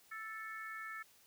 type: harmonic tone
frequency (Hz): 440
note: A4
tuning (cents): 0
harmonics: 3 / 4 / 5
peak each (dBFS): -47 / -46 / -51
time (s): 0.11-1.03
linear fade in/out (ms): 10
effects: white hiss -66 dBFS RMS until 1.26 s